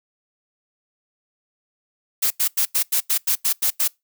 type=noise bursts; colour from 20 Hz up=blue; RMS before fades=-19 dBFS; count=10; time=2.22-3.88 s; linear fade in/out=10 ms; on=85 ms; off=90 ms; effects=noise-tail reverb RT60 0.2 s tail -25 dB re dry